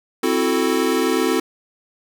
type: chord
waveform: square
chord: F# half-diminished seventh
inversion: second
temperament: equal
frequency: 261.6 / 329.6 / 370 / 440 Hz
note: C4 / E4 / F#4 / A4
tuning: 0 / 0 / 0 / 0 cents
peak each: -23 dBFS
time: 0.23-1.4 s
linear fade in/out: 5 ms
effects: none